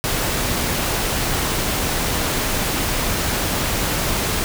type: noise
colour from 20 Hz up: pink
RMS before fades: -21 dBFS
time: 0.04-4.44 s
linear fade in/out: 0 ms
effects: none